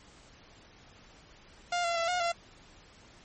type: tone with pitch steps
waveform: sawtooth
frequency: 703 / 683 / 671 / 718 / 684 Hz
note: F5 / F5 / E5 / F5 / F5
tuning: +11 / -39 / +31 / +48 / -36 cents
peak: -24 dBFS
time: 1.72-2.32 s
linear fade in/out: 5 ms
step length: 120 ms
effects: pink hiss -56 dBFS RMS until 3.24 s + MP3 32 kbps